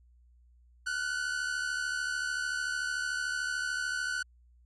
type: tone pair together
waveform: 45% pulse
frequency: 1430 / 1503.5 Hz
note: F6 / F#6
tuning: +41 / +27 cents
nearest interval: minor second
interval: 86 cents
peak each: -37 / -32 dBFS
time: 0.86-4.23 s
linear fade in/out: 10 ms
effects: added 60 Hz sine -58 dBFS peak until 4.65 s + resampled to 22050 Hz